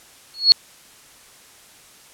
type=tone with exponential growth; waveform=sine; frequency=4342 Hz; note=C#8; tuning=37 cents flat; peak=-3 dBFS; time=0.34-0.52 s; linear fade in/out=0 ms; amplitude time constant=39 ms; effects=white hiss -48 dBFS RMS until 2.13 s + low-pass 11000 Hz 12 dB/octave